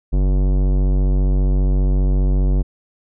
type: tone with tanh clipping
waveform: sine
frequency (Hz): 47.44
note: F#1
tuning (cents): +44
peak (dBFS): -15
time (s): 0.12-2.63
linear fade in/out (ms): 20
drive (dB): 18
effects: none